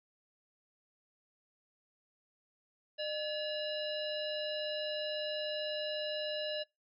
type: harmonic tone with a mistuned harmonic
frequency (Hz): 569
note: C#5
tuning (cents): +45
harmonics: 1 / 3 / 5 / 7 / 9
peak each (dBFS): -37 / -45 / -42 / -43 / -50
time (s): 2.98-6.64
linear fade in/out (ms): 20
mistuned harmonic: 1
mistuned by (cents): +110
effects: noise-tail reverb RT60 0.2 s tail -22 dB re dry